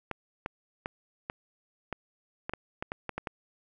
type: clicks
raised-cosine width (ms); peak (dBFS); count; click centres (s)
0.5; -18; 12; 0.113 / 0.461 / 0.859 / 1.299 / 1.927 / 2.495 / 2.536 / 2.825 / 2.919 / 3.093 / 3.18 / 3.272
effects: none